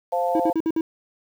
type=chord; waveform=sine; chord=F major; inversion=second; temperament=equal; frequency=523.3 / 698.5 / 880 Hz; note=C5 / F5 / A5; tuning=0 / 0 / 0 cents; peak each=-24 / -23 / -27 dBFS; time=0.12-0.53 s; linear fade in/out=10 ms
type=tone bursts; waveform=triangle; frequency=323.1 Hz; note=E4; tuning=35 cents flat; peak=-17 dBFS; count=5; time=0.35-0.81 s; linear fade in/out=2 ms; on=48 ms; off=55 ms
effects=8-bit